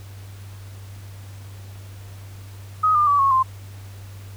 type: tone with pitch steps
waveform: sine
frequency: 1259 / 1202.1 / 1147.9 / 1096 / 1046.5 Hz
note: D#6 / D6 / D6 / C#6 / C6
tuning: +20 / +40 / -40 / -20 / 0 cents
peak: -14 dBFS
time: 2.83-3.43 s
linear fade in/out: 10 ms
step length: 120 ms
effects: added 98 Hz sine -36 dBFS peak until 4.36 s + pink hiss -48 dBFS RMS until 4.36 s